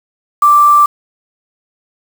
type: tone with quantisation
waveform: sine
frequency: 1174.7 Hz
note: D6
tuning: in tune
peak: -4 dBFS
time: 0.42-0.86 s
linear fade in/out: 5 ms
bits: 4
effects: none